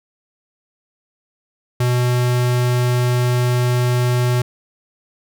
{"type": "tone", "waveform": "square", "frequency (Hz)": 123.47, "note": "B2", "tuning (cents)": 0, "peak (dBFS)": -15, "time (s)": [1.8, 4.42], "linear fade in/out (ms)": 5, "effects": []}